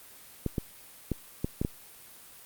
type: clicks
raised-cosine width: 3 ms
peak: -15 dBFS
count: 6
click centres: 0.463 / 0.582 / 1.117 / 1.445 / 1.615 / 1.649 s
effects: white hiss -51 dBFS RMS until 2.45 s + Opus 32 kbps